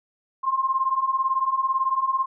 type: beating tone pair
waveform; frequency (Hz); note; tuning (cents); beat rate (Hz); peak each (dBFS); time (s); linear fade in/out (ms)
sine; 1046.5 / 1064.5; C6 / C6; 0 / +30; 18; -25 / -22; 0.43-2.26; 20
effects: none